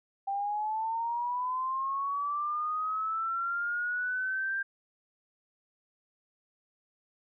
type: linear sweep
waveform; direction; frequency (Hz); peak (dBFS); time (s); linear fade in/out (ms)
sine; up; 784 to 1591; -29; 0.27-4.63; 10
effects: none